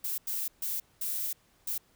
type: noise bursts at uneven times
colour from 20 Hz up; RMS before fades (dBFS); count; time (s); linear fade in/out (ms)
violet; -33; 5; 0.04-0.18 / 0.27-0.48 / 0.62-0.8 / 1.01-1.33 / 1.67-1.78; 5
effects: pink hiss -66 dBFS RMS until 1.95 s